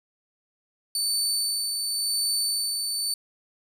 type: tone with tremolo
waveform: 25% pulse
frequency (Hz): 4526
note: C#8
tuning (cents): +35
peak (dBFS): -18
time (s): 0.95-3.14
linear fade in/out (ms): 2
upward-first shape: sine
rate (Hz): 0.92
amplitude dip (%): 35
effects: none